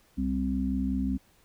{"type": "harmonic tone", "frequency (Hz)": 65.41, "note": "C2", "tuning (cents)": 0, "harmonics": [1, 3, 4], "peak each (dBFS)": [-32, -30, -29], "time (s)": [0.17, 1.18], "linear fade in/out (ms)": 20, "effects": ["pink hiss -63 dBFS RMS until 1.44 s"]}